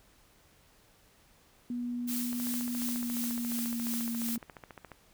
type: tone with pitch glide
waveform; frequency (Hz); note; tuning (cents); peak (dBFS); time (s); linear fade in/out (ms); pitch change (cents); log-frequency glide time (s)
sine; 242.6 to 232.4; B3 to A#3; -31 to -5; -32; 1.7-4.38; 2; -74; 2.64-4.22
type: noise with tremolo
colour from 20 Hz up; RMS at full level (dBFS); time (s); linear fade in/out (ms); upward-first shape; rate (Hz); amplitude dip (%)
blue; -36; 2.07-4.37; 20; sine; 2.8; 50
type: click train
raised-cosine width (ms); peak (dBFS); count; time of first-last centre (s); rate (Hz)
0.5; -30; 38; 2.33-4.917; 14.3
effects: pink hiss -63 dBFS RMS until 5.13 s